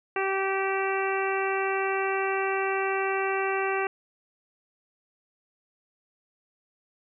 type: harmonic tone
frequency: 387.2 Hz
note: G4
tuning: 21 cents flat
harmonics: 1 / 2 / 3 / 4 / 5 / 6 / 7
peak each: -28 / -31 / -33 / -34 / -35 / -36 / -36 dBFS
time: 0.16-3.87 s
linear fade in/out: 2 ms
effects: none